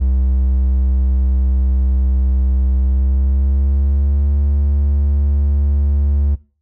triangle tone with pitch glide, 64.9 to 71.18 Hz, C2 to C#2, -13 to +46 cents, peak -10 dBFS, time 0-6.36 s, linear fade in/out 20 ms, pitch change +159 cents, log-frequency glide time 2.78-4.3 s, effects noise-tail reverb RT60 0.4 s tail -20 dB re dry

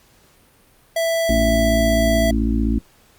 square tone, 661 Hz, E5, 5 cents sharp, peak -18 dBFS, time 0.96-2.31 s, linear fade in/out 5 ms
harmonic tone, 55.8 Hz, A1, 25 cents sharp, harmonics 1 / 2 / 4 / 5 / 6, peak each -19 / -29 / -21 / -23 / -29 dBFS, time 1.29-2.79 s, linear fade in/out 5 ms
effects pink hiss -54 dBFS RMS until 3.18 s + Opus 48 kbps

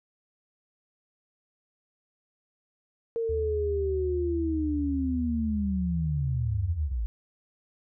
sine linear sweep, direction down, 463.4 to 51 Hz, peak -26 dBFS, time 3.16-7.06 s, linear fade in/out 0 ms
sine tone with vibrato, 76.2 Hz, D#2, 36 cents flat, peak -30 dBFS, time 3.29-6.92 s, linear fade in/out 5 ms, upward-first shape sine, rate 1.1 Hz, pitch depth 13 cents each way
effects none

